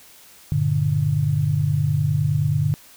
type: chord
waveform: sine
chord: G minor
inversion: none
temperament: just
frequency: 98 / 117.6 / 147 Hz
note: G2 / Bb2 / D3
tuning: 0 / +16 / +2 cents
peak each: -24 / -24 / -19 dBFS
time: 0.52-2.74 s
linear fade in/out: 0 ms
effects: white hiss -48 dBFS RMS until 2.96 s